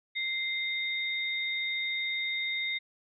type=tone pair together; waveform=sine; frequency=2093 / 3693 Hz; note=C7 / A#7; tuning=0 / -17 cents; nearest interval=minor seventh; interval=983 cents; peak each=-31 / -34 dBFS; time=0.15-2.79 s; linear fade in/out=20 ms; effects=none